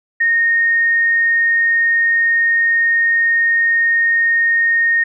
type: tone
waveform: sine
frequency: 1849 Hz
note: A#6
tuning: 15 cents flat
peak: -11 dBFS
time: 0.2-5.04 s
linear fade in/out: 10 ms
effects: none